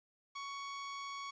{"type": "tone", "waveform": "sawtooth", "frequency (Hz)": 1116, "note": "C#6", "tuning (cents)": 11, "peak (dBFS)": -38, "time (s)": [0.35, 1.31], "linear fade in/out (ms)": 10, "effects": ["resampled to 16000 Hz", "11-bit"]}